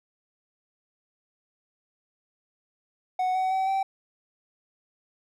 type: tone with pitch steps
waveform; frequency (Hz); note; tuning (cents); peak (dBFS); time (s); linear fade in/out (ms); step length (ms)
triangle; 740 / 751.2 / 762.6 / 774.1; F#5 / F#5 / G5 / G5; 0 / +26 / -48 / -22; -21; 3.19-3.83; 5; 160
effects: none